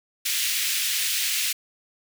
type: high-pass noise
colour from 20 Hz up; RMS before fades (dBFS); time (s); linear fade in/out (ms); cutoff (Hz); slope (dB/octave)
pink; -25; 0.25-1.53; 10; 2200; 24
effects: none